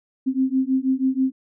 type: beating tone pair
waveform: sine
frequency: 259.8 / 266 Hz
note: C4 / C4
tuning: -12 / +29 cents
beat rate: 6.2 Hz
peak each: -21 dBFS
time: 0.26-1.32 s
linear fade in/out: 20 ms
effects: none